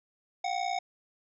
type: ring-modulated tone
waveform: square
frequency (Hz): 740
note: F#5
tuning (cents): 0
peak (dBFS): -27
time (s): 0.44-0.79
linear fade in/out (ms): 5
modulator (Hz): 30
effects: resampled to 16000 Hz